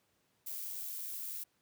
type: noise with amplitude modulation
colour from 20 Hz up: violet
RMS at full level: -40 dBFS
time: 0.46-1.44 s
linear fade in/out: 10 ms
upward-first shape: sine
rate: 92.2 Hz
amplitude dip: 35%
effects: pink hiss -75 dBFS RMS until 1.61 s + high-pass 100 Hz 12 dB/octave